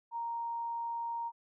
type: tone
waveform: sine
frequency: 932 Hz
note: A#5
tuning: 1 cent flat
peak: -34 dBFS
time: 0.11-1.32 s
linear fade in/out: 50 ms
effects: none